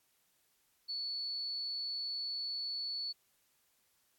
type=tone; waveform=sine; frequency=4435 Hz; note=C#8; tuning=in tune; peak=-36 dBFS; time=0.88-3.13 s; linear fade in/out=20 ms; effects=white hiss -74 dBFS RMS until 4.18 s + AAC 64 kbps